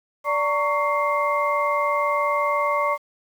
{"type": "tone cluster", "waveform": "sine", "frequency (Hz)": [583, 917, 1118, 2100], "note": ["D5", "A#5", "C#6", "C7"], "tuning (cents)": [-13, -29, 14, 6], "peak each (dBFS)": [-24, -28, -22, -28], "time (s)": [0.24, 2.98], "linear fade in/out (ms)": 50, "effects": ["8-bit"]}